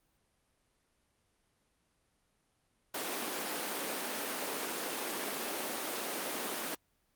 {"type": "high-pass noise", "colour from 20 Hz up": "pink", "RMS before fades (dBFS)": -37, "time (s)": [2.94, 6.75], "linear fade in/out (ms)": 5, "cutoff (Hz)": 260, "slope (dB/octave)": 24, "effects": ["pink hiss -75 dBFS RMS until 7.15 s", "Opus 32 kbps"]}